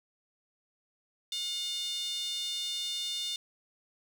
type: tone with high-pass filter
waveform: 5% pulse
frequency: 719 Hz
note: F#5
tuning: 50 cents flat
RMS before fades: -35 dBFS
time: 1.32-3.36 s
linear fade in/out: 2 ms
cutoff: 3400 Hz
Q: 7.2
effects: none